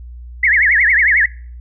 sine tone with vibrato, 1917 Hz, A#6, 48 cents sharp, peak -9 dBFS, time 0.43-1.26 s, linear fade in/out 5 ms, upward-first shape triangle, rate 11 Hz, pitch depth 280 cents each way, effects noise-tail reverb RT60 0.5 s tail -24 dB re dry + added 60 Hz sine -30 dBFS peak until 1.6 s

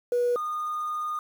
sine tone pair in turn, 486 / 1224.6 Hz, B4 / D#6, -28 / -28 cents, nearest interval octave + major third, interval 1600 cents, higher second, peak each -20 / -27 dBFS, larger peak first, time 0.12-0.36 / 0.36-1.19 s, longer second, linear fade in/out 2 ms, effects tanh soft clip ceiling -18 dBFS + 8-bit

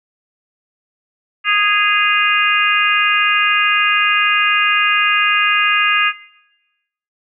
harmonic tone with a mistuned harmonic, 413.5 Hz, G#4, 8 cents flat, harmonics 3 / 4 / 5 / 6 / 7, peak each -18 / -18 / -18 / -18 / -18 dBFS, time 1.44-6.13 s, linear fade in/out 50 ms, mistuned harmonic 7, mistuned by -57 cents, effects noise-tail reverb RT60 1.0 s tail -20 dB re dry

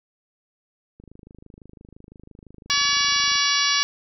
click train, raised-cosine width 3 ms, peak -32 dBFS, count 62, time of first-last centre 1-3.355 s, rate 25.9 Hz
harmonic tone, 569 Hz, C#5, 45 cents sharp, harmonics 2 / 3 / 4 / 5 / 6 / 7 / 8 / 9 / 10, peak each -27 / -27 / -27 / -27 / -27 / -27 / -27 / -27 / -27 dBFS, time 2.7-3.83 s, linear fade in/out 0 ms
effects none

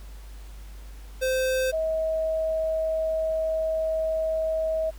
square / sine tone pair in turn, 519 / 638.9 Hz, C5 / D#5, -14 / +46 cents, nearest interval major third, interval 360 cents, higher second, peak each -23 dBFS, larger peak neither, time 1.21-1.72 / 1.72-4.91 s, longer second, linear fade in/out 20 ms, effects added 50 Hz sine -39 dBFS peak until 4.98 s + pink hiss -53 dBFS RMS until 4.98 s

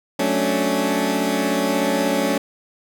20% pulse chord, D major seventh, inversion first, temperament equal, 185 / 220 / 277.2 / 293.7 Hz, F#3 / A3 / C#4 / D4, 0 / 0 / 0 / 0 cents, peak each -21 / -19 / -17 / -21 dBFS, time 0.19-2.38 s, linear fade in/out 5 ms, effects none

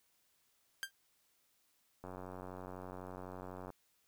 sawtooth tone with exponential decay, 1586 Hz, G6, 20 cents sharp, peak -30 dBFS, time 0.83-0.91 s, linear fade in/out 0 ms, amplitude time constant 17 ms
click train, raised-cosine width 1 ms, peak -33 dBFS, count 154, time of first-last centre 2.04-3.703 s, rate 92 Hz
effects white hiss -75 dBFS RMS until 4.07 s

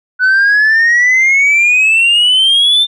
sine exponential sweep, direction up, 1485 to 3604 Hz, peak -4 dBFS, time 0.19-2.87 s, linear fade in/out 50 ms, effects tanh soft clip ceiling -5 dBFS

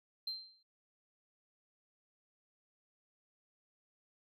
sine tone with exponential decay, 4137 Hz, C8, 20 cents flat, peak -33 dBFS, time 0.27-0.63 s, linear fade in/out 5 ms, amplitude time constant 77 ms, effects tanh soft clip ceiling -33 dBFS

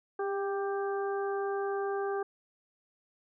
harmonic tone with a mistuned harmonic, 393.9 Hz, G4, 8 cents sharp, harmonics 1 / 2 / 3 / 4, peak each -31 / -37 / -41 / -43 dBFS, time 0.19-2.23 s, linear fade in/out 5 ms, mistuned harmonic 1, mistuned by +20 cents, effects none

